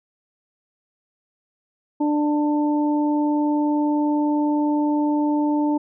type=harmonic tone; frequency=296.7 Hz; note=D4; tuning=18 cents sharp; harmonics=1 / 2 / 3; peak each=-18 / -30 / -27 dBFS; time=2-5.78 s; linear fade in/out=10 ms; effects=none